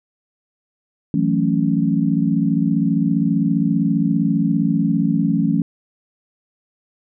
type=chord; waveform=sine; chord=F# minor seventh; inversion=third; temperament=equal; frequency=164.81 / 185 / 220 / 277.2 Hz; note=E3 / F#3 / A3 / C#4; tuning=0 / 0 / 0 / 0 cents; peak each=-20 / -21 / -20 / -20 dBFS; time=1.14-5.62 s; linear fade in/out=2 ms; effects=none